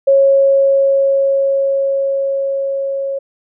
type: tone with level ramp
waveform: sine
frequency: 548 Hz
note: C#5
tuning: 20 cents flat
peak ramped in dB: -6 to -17 dBFS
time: 0.07-3.19 s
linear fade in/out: 10 ms
effects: none